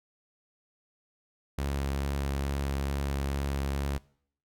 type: tone with vibrato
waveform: sawtooth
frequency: 69.4 Hz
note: C#2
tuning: 3 cents sharp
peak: -25 dBFS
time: 1.58-3.98 s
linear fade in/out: 5 ms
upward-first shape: sine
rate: 2.3 Hz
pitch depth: 12 cents each way
effects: noise-tail reverb RT60 0.6 s tail -22 dB re dry